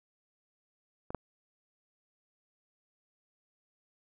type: clicks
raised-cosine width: 1 ms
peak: -26 / -19 dBFS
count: 2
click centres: 1.105 / 1.147 s
effects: none